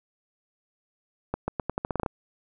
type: accelerating click train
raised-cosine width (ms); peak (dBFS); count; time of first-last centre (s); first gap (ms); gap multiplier
1; -13; 11; 1.34-2.062; 140; 0.84
effects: none